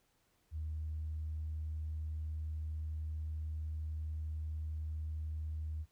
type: tone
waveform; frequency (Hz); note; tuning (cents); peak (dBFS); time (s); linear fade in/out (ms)
sine; 77.78; D#2; 0; -36; 0.51-5.86; 50
effects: tanh soft clip ceiling -32 dBFS + pink hiss -75 dBFS RMS until 5.91 s